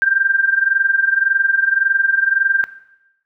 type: tone with amplitude modulation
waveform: sine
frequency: 1583 Hz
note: G6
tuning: 17 cents sharp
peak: -9 dBFS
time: 0.02-2.64 s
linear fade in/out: 0 ms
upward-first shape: sine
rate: 21.8 Hz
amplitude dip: 80%
effects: noise-tail reverb RT60 0.9 s tail -17 dB re dry